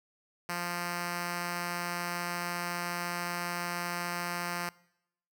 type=tone with notch filter; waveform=5% pulse; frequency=174.61 Hz; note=F3; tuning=in tune; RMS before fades=-35 dBFS; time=0.49-4.69 s; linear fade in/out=2 ms; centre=430 Hz; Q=1.5; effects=noise-tail reverb RT60 0.8 s tail -23 dB re dry